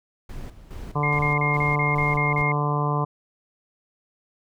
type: noise with tremolo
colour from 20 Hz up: brown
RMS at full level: -35 dBFS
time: 0.29-2.42 s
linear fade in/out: 5 ms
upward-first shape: square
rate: 2.4 Hz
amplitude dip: 70%
type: harmonic tone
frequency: 146.83 Hz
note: D3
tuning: in tune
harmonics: 1 / 2 / 3 / 4 / 5 / 6 / 7 / 8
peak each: -23 / -34 / -31 / -35 / -32 / -34 / -27 / -33 dBFS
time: 0.95-3.05 s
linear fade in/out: 10 ms
type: tone bursts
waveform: sine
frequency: 2129 Hz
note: C7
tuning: 30 cents sharp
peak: -23 dBFS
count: 8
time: 1.03-2.52 s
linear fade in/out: 5 ms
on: 160 ms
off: 30 ms
effects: none